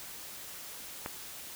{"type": "click", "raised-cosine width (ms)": 0.5, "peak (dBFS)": -20, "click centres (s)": 1.061, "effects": ["white hiss -45 dBFS RMS until 1.55 s"]}